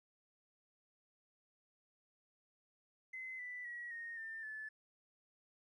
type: tone with pitch steps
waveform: triangle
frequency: 2048 / 1981.7 / 1917.5 / 1855.4 / 1795.3 / 1737.1 Hz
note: C7 / B6 / A#6 / A#6 / A6 / A6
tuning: -38 / +5 / +48 / -9 / +34 / -23 cents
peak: -40 dBFS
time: 3.13-4.69 s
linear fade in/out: 10 ms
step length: 260 ms
effects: tanh soft clip ceiling -42 dBFS + resampled to 24000 Hz